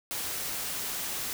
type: noise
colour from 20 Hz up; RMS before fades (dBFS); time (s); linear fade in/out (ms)
white; -34; 0.11-1.33; 0
effects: none